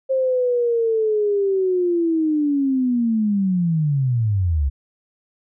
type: linear sweep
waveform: sine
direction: down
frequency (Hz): 533 to 64.8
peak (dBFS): -16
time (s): 0.09-4.7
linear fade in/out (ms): 20
effects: none